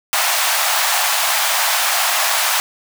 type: high-pass noise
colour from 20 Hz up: pink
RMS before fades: -17 dBFS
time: 0.13-2.6 s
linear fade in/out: 0 ms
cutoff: 670 Hz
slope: 48 dB/octave
effects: none